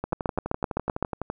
two click trains, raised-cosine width 1 ms, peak -15 / -10 dBFS, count 16 / 8, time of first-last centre 0.04-1.301 / 0.13-1.026 s, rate 11.9 / 7.81 Hz, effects none

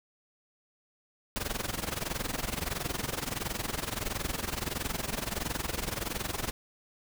pink noise with amplitude modulation, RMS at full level -31 dBFS, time 1.36-6.51 s, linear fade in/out 0 ms, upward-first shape sine, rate 21.5 Hz, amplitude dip 85%, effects none

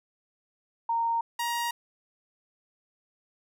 sine / sawtooth tone pair in turn, 924 / 944.5 Hz, A#5 / A#5, -16 / +22 cents, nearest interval unison, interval 38 cents, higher second, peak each -24 dBFS, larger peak neither, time 0.89-1.21 / 1.39-1.71 s, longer neither, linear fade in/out 5 ms, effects none

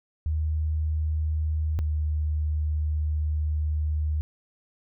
sine tone pair in turn, 77.6 / 76.31 Hz, D#2 / D#2, -4 / -33 cents, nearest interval unison, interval 29 cents, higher first, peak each -23 dBFS, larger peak neither, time 0.26-1.79 / 1.79-4.21 s, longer second, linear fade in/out 0 ms, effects none

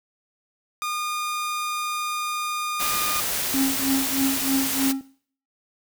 sawtooth tone, 1218 Hz, D#6, 37 cents flat, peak -22 dBFS, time 0.82-3.2 s, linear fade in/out 0 ms
white noise, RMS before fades -26 dBFS, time 2.79-4.93 s, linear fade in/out 20 ms
triangle tone with tremolo, 269.7 Hz, C#4, 47 cents flat, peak -16 dBFS, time 3.54-5.01 s, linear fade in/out 0 ms, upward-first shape triangle, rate 3.2 Hz, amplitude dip 95%
effects noise-tail reverb RT60 0.5 s tail -19 dB re dry

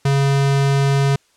square tone, 138.59 Hz, C#3, in tune, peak -14 dBFS, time 0.05-1.16 s, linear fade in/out 5 ms, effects white hiss -58 dBFS RMS until 1.36 s + low-pass 8000 Hz 12 dB/octave

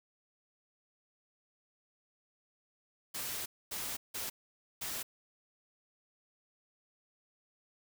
white noise bursts at uneven times, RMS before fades -39 dBFS, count 4, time 3.14-3.46 / 3.71-3.97 / 4.14-4.3 / 4.81-5.03 s, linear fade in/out 10 ms, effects none

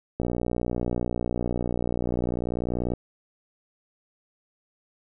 click train, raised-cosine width 2 ms, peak -14 dBFS, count 166, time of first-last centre 0.2-2.936 s, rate 60.3 Hz, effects none

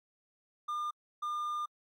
triangle tone bursts at uneven times, 1205 Hz, D6, 44 cents sharp, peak -31 dBFS, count 2, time 0.68-0.91 / 1.22-1.66 s, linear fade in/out 10 ms, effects AAC 64 kbps

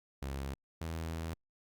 sawtooth tone pair in turn, 68.3 / 81.55 Hz, C#2 / E2, -25 / -18 cents, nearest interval minor third, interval 307 cents, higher second, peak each -33 / -33 dBFS, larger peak neither, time 0.22-0.54 / 0.81-1.34 s, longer second, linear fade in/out 5 ms, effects Opus 48 kbps

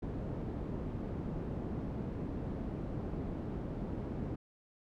white low-pass noise, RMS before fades -39 dBFS, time 0.02-4.36 s, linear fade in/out 10 ms, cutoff 270 Hz, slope 12 dB/octave, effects none

